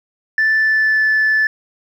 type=tone with pitch glide; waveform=sine; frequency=1760 to 1743.8 Hz; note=A6 to A6; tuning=0 to -16 cents; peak=-10 dBFS; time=0.38-1.47 s; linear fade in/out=2 ms; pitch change=-16 cents; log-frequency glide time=0.56-1.05 s; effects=tanh soft clip ceiling -9 dBFS + 8-bit